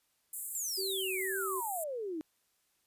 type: high-pass noise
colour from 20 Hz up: white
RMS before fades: -38 dBFS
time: 0.33-1.84 s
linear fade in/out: 5 ms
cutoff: 7400 Hz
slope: 96 dB/octave
type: exponential sweep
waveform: sine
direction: down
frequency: 7620 to 300.7 Hz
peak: -35 dBFS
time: 0.55-2.21 s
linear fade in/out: 0 ms
type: tone with vibrato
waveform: sine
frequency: 381.4 Hz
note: G4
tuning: 47 cents flat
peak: -36 dBFS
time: 0.77-1.61 s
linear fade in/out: 20 ms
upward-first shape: triangle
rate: 2 Hz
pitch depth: 30 cents each way
effects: white hiss -75 dBFS RMS until 2.86 s + resampled to 32000 Hz